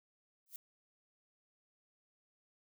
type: noise with exponential growth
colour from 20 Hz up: violet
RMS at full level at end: -43 dBFS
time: 0.46-0.56 s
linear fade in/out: 1 ms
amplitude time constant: 21 ms
effects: none